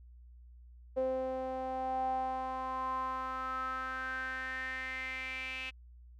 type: tone with band-pass filter sweep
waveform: sawtooth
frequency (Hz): 260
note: C4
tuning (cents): -11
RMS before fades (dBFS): -37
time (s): 0.96-5.71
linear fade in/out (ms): 20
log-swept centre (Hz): 540 to 2600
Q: 7.2
effects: added 60 Hz sine -52 dBFS peak until 6.19 s